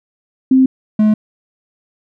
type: tone pair in turn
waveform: sine / triangle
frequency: 261.6 / 213.8 Hz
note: C4 / A3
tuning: 0 / -49 cents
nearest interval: minor third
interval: 349 cents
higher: first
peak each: -6 dBFS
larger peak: neither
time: 0.51-0.66 / 0.99-1.14 s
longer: neither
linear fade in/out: 5 ms
effects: none